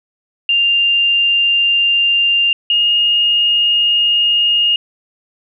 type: tone pair in turn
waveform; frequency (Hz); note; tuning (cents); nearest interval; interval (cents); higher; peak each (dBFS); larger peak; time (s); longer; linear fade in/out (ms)
sine; 2794 / 2848; F7 / F7; 0 / +33; unison; 33; second; -10; neither; 0.49-2.53 / 2.7-4.76; second; 2
effects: none